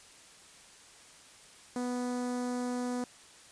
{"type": "tone with notch filter", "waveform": "sawtooth", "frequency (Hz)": 246.9, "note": "B3", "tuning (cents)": 0, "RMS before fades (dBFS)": -34, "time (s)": [1.76, 3.04], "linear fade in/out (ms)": 2, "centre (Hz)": 2800, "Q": 0.55, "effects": ["white hiss -55 dBFS RMS until 3.51 s", "resampled to 22050 Hz"]}